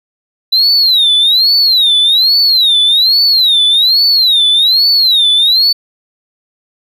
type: tone with vibrato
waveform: triangle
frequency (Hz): 3951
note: B7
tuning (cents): 0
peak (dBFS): -4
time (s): 0.52-5.73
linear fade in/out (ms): 10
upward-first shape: sine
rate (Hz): 1.2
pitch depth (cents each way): 220
effects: tanh soft clip ceiling -1 dBFS